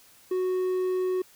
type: tone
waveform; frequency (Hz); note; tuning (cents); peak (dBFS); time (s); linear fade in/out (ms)
triangle; 369.1; F#4; -4; -22; 0.31-1.22; 5
effects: white hiss -56 dBFS RMS until 1.35 s